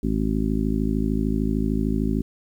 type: harmonic tone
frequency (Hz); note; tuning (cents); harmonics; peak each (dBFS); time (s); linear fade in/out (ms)
53.3; G#1; +46; 1 / 2 / 3 / 4 / 5 / 6 / 7; -26 / -32 / -29 / -25 / -26 / -35 / -32; 0.03-2.22; 5
effects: 9-bit